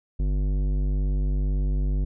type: tone with tanh clipping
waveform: sine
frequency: 49 Hz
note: G1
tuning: in tune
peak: -23 dBFS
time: 0.19-2.05 s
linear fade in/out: 10 ms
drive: 14 dB
effects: none